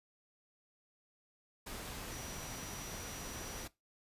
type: tone in noise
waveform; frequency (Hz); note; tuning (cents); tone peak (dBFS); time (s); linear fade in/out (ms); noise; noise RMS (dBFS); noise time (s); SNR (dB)
sine; 5840; F#8; -24; -51; 2.11-3.65; 10; pink; -45; 1.66-3.68; -9
effects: noise-tail reverb RT60 0.2 s tail -19 dB re dry + resampled to 32000 Hz